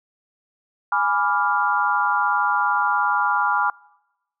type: chord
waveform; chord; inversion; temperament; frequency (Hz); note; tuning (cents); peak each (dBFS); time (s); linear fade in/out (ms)
sine; G# diminished seventh; none; equal; 830.6 / 987.8 / 1174.7 / 1396.9; G#5 / B5 / D6 / F6; 0 / 0 / 0 / 0; -23 / -23 / -24 / -22; 0.92-3.7; 2
effects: noise-tail reverb RT60 1.0 s tail -25 dB re dry